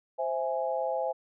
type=chord; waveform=sine; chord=C augmented; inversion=none; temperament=equal; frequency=523.3 / 659.3 / 830.6 Hz; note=C5 / E5 / G#5; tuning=0 / 0 / 0 cents; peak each=-31 / -32 / -33 dBFS; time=0.18-1.13 s; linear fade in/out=20 ms; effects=none